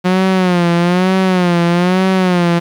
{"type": "tone with vibrato", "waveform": "sawtooth", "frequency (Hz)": 179.9, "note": "F#3", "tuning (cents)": -48, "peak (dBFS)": -6, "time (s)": [0.04, 2.6], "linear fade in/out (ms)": 20, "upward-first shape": "sine", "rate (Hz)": 1.1, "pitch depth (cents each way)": 89, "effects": ["low-pass 4000 Hz 12 dB/octave", "7-bit"]}